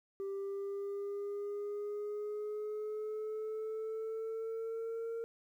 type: exponential sweep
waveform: sine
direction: up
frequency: 392 to 460 Hz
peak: -34 dBFS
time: 0.2-5.24 s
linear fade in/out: 0 ms
effects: tanh soft clip ceiling -36 dBFS + 12-bit